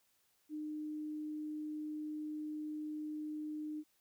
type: tone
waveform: sine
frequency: 304.4 Hz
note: D#4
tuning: 38 cents flat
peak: -39 dBFS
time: 0.49-3.84 s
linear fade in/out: 50 ms
effects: white hiss -75 dBFS RMS until 4 s